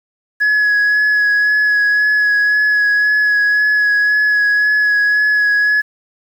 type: tone with vibrato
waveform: sine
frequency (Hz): 1684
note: G#6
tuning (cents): +24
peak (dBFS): -8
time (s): 0.4-5.82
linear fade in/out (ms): 20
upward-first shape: sine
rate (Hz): 1.9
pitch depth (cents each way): 15
effects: tanh soft clip ceiling -9 dBFS + 7-bit